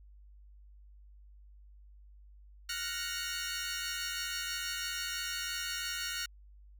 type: chord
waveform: 15% pulse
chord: Gb major seventh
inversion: third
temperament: equal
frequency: 1396.9 / 1480 / 1864.7 / 2217 Hz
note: F6 / Gb6 / Bb6 / Db7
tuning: 0 / 0 / 0 / 0 cents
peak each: -34 / -33 / -35 / -38 dBFS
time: 2.69-6.26 s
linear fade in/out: 5 ms
effects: added 50 Hz sine -53 dBFS peak until 6.79 s